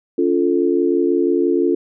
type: chord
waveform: sine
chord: Db augmented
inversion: none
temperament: equal with one note detuned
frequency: 283.2 / 349.2 / 440 Hz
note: Db4 / F4 / A4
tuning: +37 / 0 / 0 cents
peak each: -19 / -16 / -20 dBFS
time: 0.18-1.75 s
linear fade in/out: 5 ms
effects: none